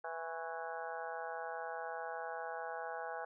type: harmonic tone with a mistuned harmonic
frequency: 164.81 Hz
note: E3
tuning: in tune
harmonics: 3 / 4 / 5 / 6 / 7 / 8 / 9 / 10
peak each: -47 / -46 / -44 / -56 / -50 / -55 / -48 / -53 dBFS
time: 0.04-3.25 s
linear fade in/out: 5 ms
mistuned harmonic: 7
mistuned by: -74 cents
effects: none